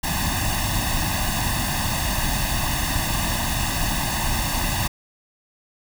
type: noise with comb filter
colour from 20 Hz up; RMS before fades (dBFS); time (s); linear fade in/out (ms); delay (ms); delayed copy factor
pink; -23; 0.03-4.88; 10; 1.1; +0.95
effects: none